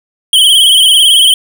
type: tone with vibrato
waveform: square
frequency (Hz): 3136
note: G7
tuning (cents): 0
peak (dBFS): -4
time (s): 0.33-1.34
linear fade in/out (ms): 2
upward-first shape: sine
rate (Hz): 18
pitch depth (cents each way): 81
effects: none

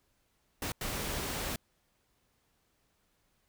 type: noise bursts at uneven times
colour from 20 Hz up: pink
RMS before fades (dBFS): -36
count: 2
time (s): 0.62-0.72 / 0.81-1.56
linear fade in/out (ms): 2
effects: pink hiss -74 dBFS RMS until 3.48 s

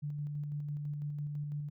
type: tone with tremolo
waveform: sine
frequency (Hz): 146.83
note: D3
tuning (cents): 0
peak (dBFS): -34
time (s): 0.02-1.7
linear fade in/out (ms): 20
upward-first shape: square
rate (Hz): 6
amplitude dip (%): 25
effects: none

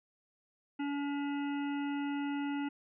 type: harmonic tone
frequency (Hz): 284.8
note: C#4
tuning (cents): +47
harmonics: 1 / 3 / 5 / 7 / 9 / 10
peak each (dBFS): -33 / -43 / -47 / -50 / -52 / -53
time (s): 0.79-2.69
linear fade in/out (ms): 10
effects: none

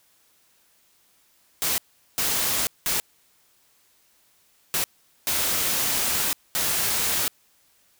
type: noise bursts at uneven times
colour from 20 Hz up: white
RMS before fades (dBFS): -24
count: 6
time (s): 1.62-1.78 / 2.18-2.67 / 2.86-3 / 4.74-4.84 / 5.27-6.33 / 6.55-7.28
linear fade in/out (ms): 0
effects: white hiss -62 dBFS RMS until 7.99 s

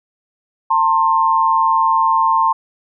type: tone pair together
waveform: sine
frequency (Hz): 900 / 1060.1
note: A5 / C6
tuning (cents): +39 / +22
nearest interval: minor third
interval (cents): 283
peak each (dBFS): -14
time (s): 0.7-2.53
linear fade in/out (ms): 10
effects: none

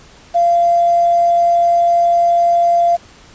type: tone with quantisation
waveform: sine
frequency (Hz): 689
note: F5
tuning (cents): -24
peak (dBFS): -9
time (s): 0.34-2.97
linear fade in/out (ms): 20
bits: 6
effects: pink hiss -43 dBFS RMS until 3.34 s + resampled to 16000 Hz

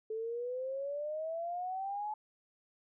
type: exponential sweep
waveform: sine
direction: up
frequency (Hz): 434.5 to 860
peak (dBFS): -35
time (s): 0.1-2.14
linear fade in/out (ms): 5
effects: none

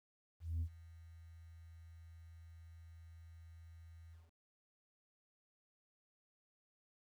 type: tone with ADSR envelope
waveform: sine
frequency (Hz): 82.41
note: E2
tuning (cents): 0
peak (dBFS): -32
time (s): 0.4-4.32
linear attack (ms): 210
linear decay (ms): 75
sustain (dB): -22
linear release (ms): 190
effects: tanh soft clip ceiling -34 dBFS + 12-bit

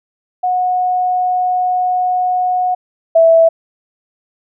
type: tone pair in turn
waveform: sine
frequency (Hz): 730 / 657.7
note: F#5 / E5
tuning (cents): -24 / -4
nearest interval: major second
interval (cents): 180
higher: first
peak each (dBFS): -12 / -5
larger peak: second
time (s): 0.43-2.75 / 3.15-3.49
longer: first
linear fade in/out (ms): 10
effects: none

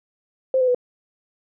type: tone with pitch steps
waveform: sine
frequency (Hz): 523.3 / 508.7 / 494.5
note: C5 / C5 / B4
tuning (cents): 0 / -49 / +2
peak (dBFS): -15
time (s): 0.54-0.747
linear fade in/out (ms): 2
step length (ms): 69
effects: none

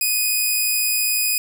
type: tone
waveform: 5% pulse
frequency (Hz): 2489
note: D#7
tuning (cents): 0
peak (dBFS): -8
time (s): 0.01-1.38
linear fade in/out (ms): 2
effects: none

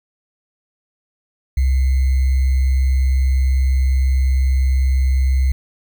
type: tone with sample-and-hold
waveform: sine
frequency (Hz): 65.6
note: C2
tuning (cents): +5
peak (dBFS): -12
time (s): 1.57-5.52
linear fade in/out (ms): 5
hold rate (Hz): 2100
effects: none

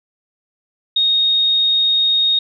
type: tone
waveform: sine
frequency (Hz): 3724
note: A#7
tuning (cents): -2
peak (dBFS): -12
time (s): 0.96-2.39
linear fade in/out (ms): 5
effects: none

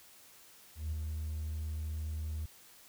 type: tone with ADSR envelope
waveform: triangle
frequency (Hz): 77.6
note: D#2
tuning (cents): -4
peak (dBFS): -28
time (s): 0.75-2.46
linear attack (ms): 170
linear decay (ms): 11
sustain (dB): -4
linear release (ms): 7
effects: tanh soft clip ceiling -30 dBFS + white hiss -58 dBFS RMS until 2.88 s

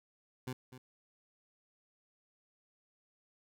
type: tone with echo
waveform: 20% pulse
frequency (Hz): 127.8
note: C3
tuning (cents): -40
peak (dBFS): -33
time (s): 0.47-0.53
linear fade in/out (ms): 5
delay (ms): 250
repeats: 1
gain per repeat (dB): -12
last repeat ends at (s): 0.78
effects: none

